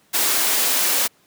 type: high-pass noise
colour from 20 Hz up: white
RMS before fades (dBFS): -19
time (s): 0.13-1.08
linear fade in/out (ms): 20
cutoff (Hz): 270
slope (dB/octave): 12
effects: pink hiss -58 dBFS RMS until 1.26 s + high-pass 150 Hz 12 dB/octave